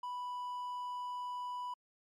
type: tone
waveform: triangle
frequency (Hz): 987.8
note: B5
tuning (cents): 0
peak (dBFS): -36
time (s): 0.03-1.74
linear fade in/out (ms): 5
effects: MP3 64 kbps